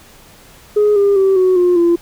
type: tone with pitch steps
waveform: sine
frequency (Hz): 417.9 / 401.6 / 385.9 / 370.8 / 356.3 / 342.4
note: G#4 / G4 / G4 / F#4 / F4 / F4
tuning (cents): +11 / +42 / -27 / +4 / +35 / -34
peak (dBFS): -7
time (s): 0.76-1.96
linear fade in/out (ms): 10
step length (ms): 200
effects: tanh soft clip ceiling -6 dBFS + pink hiss -43 dBFS RMS until 2.01 s